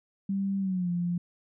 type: tone with pitch glide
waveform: sine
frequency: 196 to 174.62 Hz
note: G3 to F3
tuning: 0 to 0 cents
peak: -26 dBFS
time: 0.29-1.18 s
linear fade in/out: 5 ms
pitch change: -200 cents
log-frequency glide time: 0.59-0.9 s
effects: none